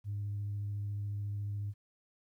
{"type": "tone with vibrato", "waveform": "sine", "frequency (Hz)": 102.2, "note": "G#2", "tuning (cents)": -27, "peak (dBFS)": -33, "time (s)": [0.04, 1.74], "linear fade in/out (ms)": 50, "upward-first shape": "triangle", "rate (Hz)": 14, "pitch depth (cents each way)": 13, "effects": ["tanh soft clip ceiling -31 dBFS", "12-bit"]}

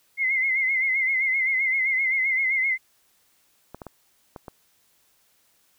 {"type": "tone with vibrato", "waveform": "sine", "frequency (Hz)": 2100, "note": "C7", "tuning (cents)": 6, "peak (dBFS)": -20, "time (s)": [0.17, 2.78], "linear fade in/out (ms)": 50, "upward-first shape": "sine", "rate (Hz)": 7.7, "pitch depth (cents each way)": 63}
{"type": "clicks", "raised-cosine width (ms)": 1, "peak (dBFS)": -23, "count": 5, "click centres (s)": [3.746, 3.818, 3.867, 4.362, 4.482]}
{"effects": ["white hiss -64 dBFS RMS until 5.78 s"]}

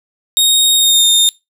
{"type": "tone with pitch glide", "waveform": "sawtooth", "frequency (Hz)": [3729, 3654], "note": ["A#7", "A#7"], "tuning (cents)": [0, -35], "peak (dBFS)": -5, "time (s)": [0.37, 1.29], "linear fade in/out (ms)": 0, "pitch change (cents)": -35, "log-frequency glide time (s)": [0.75, 1.05], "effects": ["noise-tail reverb RT60 0.2 s tail -20 dB re dry"]}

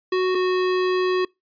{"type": "tone pair in turn", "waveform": "square", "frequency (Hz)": [370, 368], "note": ["F#4", "F#4"], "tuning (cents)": [0, -9], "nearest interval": "unison", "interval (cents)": 9, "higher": "first", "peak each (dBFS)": -19, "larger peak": "neither", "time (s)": [[0.12, 0.35], [0.35, 1.25]], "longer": "second", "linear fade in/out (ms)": 5, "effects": ["noise-tail reverb RT60 0.2 s tail -25 dB re dry", "resampled to 11025 Hz"]}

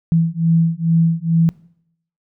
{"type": "beating tone pair", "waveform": "sine", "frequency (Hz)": [164.1, 166.4], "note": ["E3", "E3"], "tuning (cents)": [-8, 17], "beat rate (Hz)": 2.3, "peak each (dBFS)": -16, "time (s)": [0.12, 1.49], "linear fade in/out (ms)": 0, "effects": ["noise-tail reverb RT60 0.7 s tail -22 dB re dry"]}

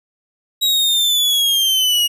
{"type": "linear sweep", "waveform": "40% pulse", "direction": "down", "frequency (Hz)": [3850, 2863], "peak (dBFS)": -12, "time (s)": [0.61, 2.08], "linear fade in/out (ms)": 20, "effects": []}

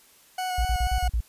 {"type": "tone with vibrato", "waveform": "40% pulse", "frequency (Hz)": 735, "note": "F#5", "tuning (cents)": -12, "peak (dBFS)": -26, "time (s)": [0.38, 1.08], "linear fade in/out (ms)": 5, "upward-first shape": "square", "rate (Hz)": 4.1, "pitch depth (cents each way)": 12}
{"type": "tone bursts", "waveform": "sine", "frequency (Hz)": 57.4, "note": "A#1", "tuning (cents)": -26, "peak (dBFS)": -21, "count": 6, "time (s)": [0.58, 1.207], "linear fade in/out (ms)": 5, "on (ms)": 72, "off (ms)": 39}
{"effects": ["white hiss -56 dBFS RMS until 1.28 s", "resampled to 32000 Hz"]}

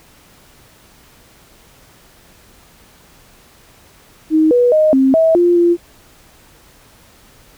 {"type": "tone with pitch steps", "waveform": "sine", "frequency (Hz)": [313.9, 488, 620, 265.8, 648, 349.4, 345], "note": ["D#4", "B4", "D#5", "C4", "E5", "F4", "F4"], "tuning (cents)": [15, -21, -6, 27, -30, 1, -21], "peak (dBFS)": -8, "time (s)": [4.3, 5.77], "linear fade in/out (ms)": 50, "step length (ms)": 210, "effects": ["pink hiss -47 dBFS RMS until 7.57 s"]}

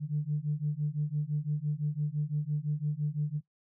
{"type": "beating tone pair", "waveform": "sine", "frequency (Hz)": [146.2, 152.1], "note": ["D3", "D#3"], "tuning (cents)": [-7, -39], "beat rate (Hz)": 5.9, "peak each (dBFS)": -31, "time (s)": [0, 3.41], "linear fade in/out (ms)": 50, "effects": ["noise-tail reverb RT60 0.1 s tail -18 dB re dry", "tanh soft clip ceiling -21 dBFS"]}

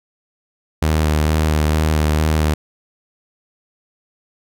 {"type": "tone with vibrato", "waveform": "sawtooth", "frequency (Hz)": 77.2, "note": "D#2", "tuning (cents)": -13, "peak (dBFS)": -10, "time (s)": [0.82, 2.54], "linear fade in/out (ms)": 5, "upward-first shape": "square", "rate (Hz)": 2.2, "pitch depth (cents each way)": 18, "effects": []}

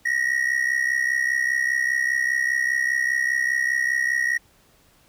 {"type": "ring-modulated tone", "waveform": "triangle", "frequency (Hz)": 1890, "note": "A#6", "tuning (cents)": 23, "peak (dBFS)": -15, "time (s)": [0.05, 4.38], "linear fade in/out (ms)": 10, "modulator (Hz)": 32.5, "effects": ["pink hiss -58 dBFS RMS until 5.08 s"]}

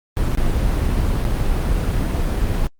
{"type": "noise with dropouts", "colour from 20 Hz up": "brown", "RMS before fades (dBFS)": -18, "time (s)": [0.17, 2.67], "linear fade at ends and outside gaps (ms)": 0, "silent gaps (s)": [[0.35, 0.374], [1.244, 1.251]], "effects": ["Opus 24 kbps"]}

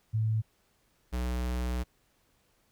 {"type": "tone pair in turn", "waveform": ["sine", "square"], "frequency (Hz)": [110, 61.56], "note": ["A2", "B1"], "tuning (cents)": [0, -5], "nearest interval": "minor seventh", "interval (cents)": 1005, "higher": "first", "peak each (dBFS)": [-25, -30], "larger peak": "first", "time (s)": [[0.13, 0.42], [1.12, 1.84]], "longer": "second", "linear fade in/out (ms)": 20, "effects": ["pink hiss -70 dBFS RMS until 2.71 s"]}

